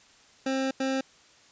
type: tone bursts at uneven times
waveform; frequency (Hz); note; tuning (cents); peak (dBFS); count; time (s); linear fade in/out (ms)
25% pulse; 266; C4; +29; -22; 2; 0.46-0.71 / 0.8-1.01; 5
effects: white hiss -57 dBFS RMS until 1.51 s + resampled to 16000 Hz